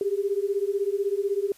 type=beating tone pair; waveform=sine; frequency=392 / 408 Hz; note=G4 / G#4; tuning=0 / -31 cents; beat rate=16 Hz; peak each=-26 dBFS; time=0.01-1.52 s; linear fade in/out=2 ms; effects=white hiss -55 dBFS RMS until 1.57 s + resampled to 32000 Hz